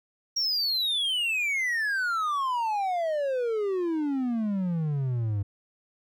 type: exponential sweep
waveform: triangle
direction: down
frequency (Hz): 5660 to 97.5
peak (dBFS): -23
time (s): 0.36-5.43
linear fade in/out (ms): 10
effects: none